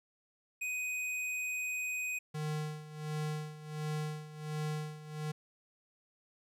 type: tone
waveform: square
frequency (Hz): 2500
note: D#7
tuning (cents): +8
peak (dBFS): -35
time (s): 0.61-2.19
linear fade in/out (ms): 10
type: tone with tremolo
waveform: square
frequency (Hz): 152.7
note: D#3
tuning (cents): -32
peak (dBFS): -34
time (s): 2.34-5.32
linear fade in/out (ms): 10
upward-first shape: sine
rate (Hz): 1.4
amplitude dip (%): 80
effects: low-pass 12000 Hz 12 dB/octave + 12-bit